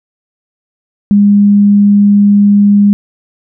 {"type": "tone", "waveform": "sine", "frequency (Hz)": 203.5, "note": "G#3", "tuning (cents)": -35, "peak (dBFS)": -3, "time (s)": [1.11, 2.93], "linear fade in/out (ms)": 0, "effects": []}